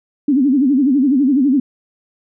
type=tone with vibrato; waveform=sine; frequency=271.4 Hz; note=C#4; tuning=36 cents flat; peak=-10 dBFS; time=0.28-1.6 s; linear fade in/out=5 ms; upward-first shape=sine; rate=12 Hz; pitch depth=160 cents each way; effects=none